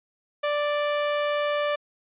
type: tone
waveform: sawtooth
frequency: 587.3 Hz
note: D5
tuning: in tune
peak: -19 dBFS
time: 0.43-1.76 s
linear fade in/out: 10 ms
effects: resampled to 8000 Hz